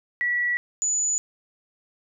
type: tone pair in turn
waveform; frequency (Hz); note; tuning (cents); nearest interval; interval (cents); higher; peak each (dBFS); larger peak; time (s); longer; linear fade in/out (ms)
sine; 1942 / 6938; B6 / A8; -30 / -25; octave + minor seventh; 2205; second; -21; neither; 0.21-0.57 / 0.82-1.18; neither; 0
effects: none